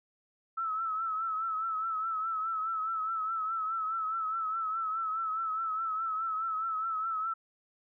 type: tone with vibrato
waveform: sine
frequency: 1309 Hz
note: E6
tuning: 13 cents flat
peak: -30 dBFS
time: 0.57-7.34 s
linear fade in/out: 10 ms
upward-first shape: triangle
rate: 4.8 Hz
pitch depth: 63 cents each way
effects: none